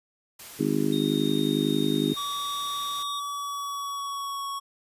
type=noise; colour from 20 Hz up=white; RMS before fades=-43 dBFS; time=0.39-3.03 s; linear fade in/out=5 ms
type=harmonic tone; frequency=51 Hz; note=G#1; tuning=31 cents flat; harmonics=3 / 4 / 5 / 6 / 7 / 8; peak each=-31 / -31 / -27 / -27 / -32 / -31 dBFS; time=0.59-2.14 s; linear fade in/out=10 ms
type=tone; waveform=triangle; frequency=3700 Hz; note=A#7; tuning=14 cents flat; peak=-32 dBFS; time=0.92-3.2 s; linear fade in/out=10 ms
type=tone with pitch glide; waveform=square; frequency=1143 to 1110.5 Hz; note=D6 to C#6; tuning=-47 to +3 cents; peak=-31 dBFS; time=2.16-4.6 s; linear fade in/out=20 ms; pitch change=-50 cents; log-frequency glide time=3.29-4.48 s
effects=resampled to 32000 Hz